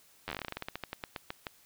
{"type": "slowing click train", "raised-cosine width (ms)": 0.3, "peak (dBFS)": -20, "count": 22, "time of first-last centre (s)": [0.28, 1.468], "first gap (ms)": 10, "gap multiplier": 1.15, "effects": ["white hiss -62 dBFS RMS until 1.65 s"]}